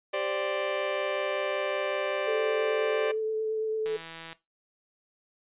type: chord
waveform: sawtooth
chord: G suspended fourth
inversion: none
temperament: just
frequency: 392 / 522.7 / 588 Hz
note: G4 / C5 / D5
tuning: 0 / -2 / +2 cents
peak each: -31 / -30 / -25 dBFS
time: 0.13-3.12 s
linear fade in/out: 10 ms
type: tone with vibrato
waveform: sine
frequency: 437.4 Hz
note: A4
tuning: 10 cents flat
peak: -26 dBFS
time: 2.27-3.97 s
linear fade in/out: 10 ms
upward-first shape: triangle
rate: 8.9 Hz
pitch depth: 16 cents each way
type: click train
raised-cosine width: 0.2 ms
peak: -24 dBFS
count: 78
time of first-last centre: 3.86-4.33 s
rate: 164 Hz
effects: noise-tail reverb RT60 0.2 s tail -17 dB re dry + resampled to 8000 Hz